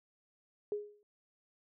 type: tone with exponential decay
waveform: sine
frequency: 415.3 Hz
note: G#4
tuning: in tune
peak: -30 dBFS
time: 0.72-1.03 s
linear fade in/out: 1 ms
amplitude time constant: 66 ms
effects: none